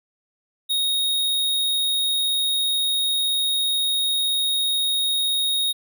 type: tone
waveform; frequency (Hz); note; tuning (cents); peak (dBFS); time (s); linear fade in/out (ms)
square; 3743; A#7; +6; -20; 0.69-5.73; 20
effects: none